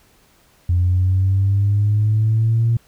sine linear sweep, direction up, 87.3 to 116.8 Hz, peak -12 dBFS, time 0.69-2.77 s, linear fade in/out 5 ms, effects tanh soft clip ceiling -9 dBFS + pink hiss -55 dBFS RMS until 2.87 s

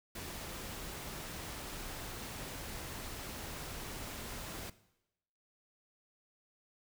pink noise, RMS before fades -44 dBFS, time 0.15-4.7 s, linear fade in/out 5 ms, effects noise-tail reverb RT60 0.9 s tail -18 dB re dry

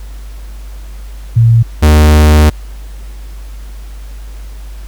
sine / 45% pulse tone pair in turn, 115.1 / 75.96 Hz, A#2 / D#2, -22 / -41 cents, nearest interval perfect fifth, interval 719 cents, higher first, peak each -3 dBFS, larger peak neither, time 1.36-1.63 / 1.82-2.5 s, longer second, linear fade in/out 10 ms, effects added 50 Hz sine -24 dBFS peak until 4.87 s + pink hiss -41 dBFS RMS until 4.87 s

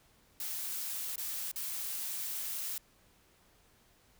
blue noise with dropouts, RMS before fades -38 dBFS, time 0.4-2.78 s, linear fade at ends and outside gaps 2 ms, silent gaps 1.158-1.179 / 1.515-1.559 s, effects pink hiss -66 dBFS RMS until 4.19 s

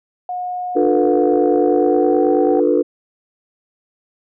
sine tone with pitch glide, 723 to 755.4 Hz, F#5 to F#5, -40 to +36 cents, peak -21 dBFS, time 0.29-2.6 s, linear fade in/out 2 ms, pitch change +76 cents, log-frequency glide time 1.56-2.32 s
sine chord, B half-diminished seventh, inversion first, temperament just, 296.3 / 355.6 / 444.5 / 493.9 Hz, D4 / F4 / A4 / B4, +15 / +31 / +18 / 0 cents, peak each -17 dBFS, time 0.75-2.83 s, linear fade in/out 20 ms
effects tanh soft clip ceiling -3 dBFS

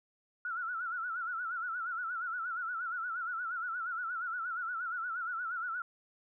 sine tone with vibrato, 1396.9 Hz, F6, in tune, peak -34 dBFS, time 0.45-5.82 s, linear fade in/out 2 ms, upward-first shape sine, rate 8.5 Hz, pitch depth 110 cents each way, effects none

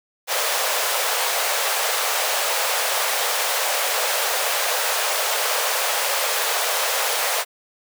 pink high-pass noise, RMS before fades -22 dBFS, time 0.27-7.45 s, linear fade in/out 50 ms, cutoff 480 Hz, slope 48 dB/octave, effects none

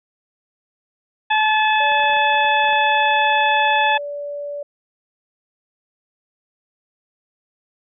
harmonic tone, 863 Hz, A5, 34 cents flat, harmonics 1 / 2 / 3 / 4, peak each -16 / -20 / -22 / -25 dBFS, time 1.3-3.98 s, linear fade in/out 10 ms
sine tone, 578 Hz, D5, 28 cents flat, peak -25 dBFS, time 1.8-4.63 s, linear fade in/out 5 ms
clicks, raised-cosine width 0.5 ms, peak -22 dBFS, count 11, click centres 1.919 / 1.995 / 2.039 / 2.098 / 2.133 / 2.168 / 2.343 / 2.447 / 2.642 / 2.69 / 2.73 s
effects none

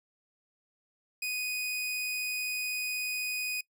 sawtooth tone, 2489 Hz, D#7, in tune, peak -28 dBFS, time 1.22-3.61 s, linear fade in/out 5 ms, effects noise-tail reverb RT60 0.1 s tail -23 dB re dry

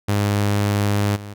sawtooth tone with level steps, 102.3 Hz, G#2, 26 cents flat, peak -13 / -28 dBFS, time 0.08-1.34 s, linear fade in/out 10 ms, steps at 1.15 s, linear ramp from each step 20 ms, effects none

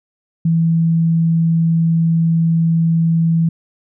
sine tone, 164.81 Hz, E3, in tune, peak -11 dBFS, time 0.45-3.49 s, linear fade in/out 5 ms, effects none

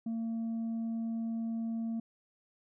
sine tone with tanh clipping, 227.4 Hz, A#3, 43 cents flat, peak -33 dBFS, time 0.06-2 s, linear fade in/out 5 ms, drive 2 dB, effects none

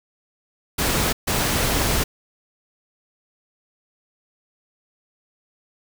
pink noise bursts at uneven times, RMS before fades -21 dBFS, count 2, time 0.78-1.13 / 1.27-2.04 s, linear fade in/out 10 ms, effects none

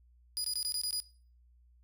25% pulse tone bursts, 4924 Hz, D#8, 19 cents flat, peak -27 dBFS, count 7, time 0.37-1.001 s, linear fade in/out 0 ms, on 73 ms, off 20 ms, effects noise-tail reverb RT60 0.4 s tail -18 dB re dry + added 60 Hz sine -60 dBFS peak until 1.83 s

